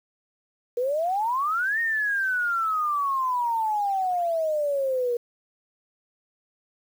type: exponential two-way sweep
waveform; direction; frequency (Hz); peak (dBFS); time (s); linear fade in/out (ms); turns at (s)
sine; up then down; 472 to 1864.7 to 472; -22; 0.77-5.17; 5; 1.8
effects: 8-bit